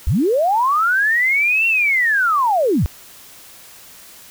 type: linear two-way sweep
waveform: sine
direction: up then down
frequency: 49.14 to 2742 to 49.14 Hz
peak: -13 dBFS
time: 0.07-2.86 s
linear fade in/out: 0 ms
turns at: 1.67 s
effects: white hiss -42 dBFS RMS until 4.3 s